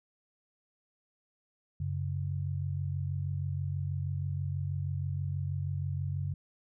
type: tone pair together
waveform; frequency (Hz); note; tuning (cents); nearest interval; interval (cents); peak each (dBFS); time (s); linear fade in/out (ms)
sine; 93.5 / 139.74; F#2 / C#3; +19 / +14; perfect fifth; 695; -33 / -34; 1.8-6.34; 5
effects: none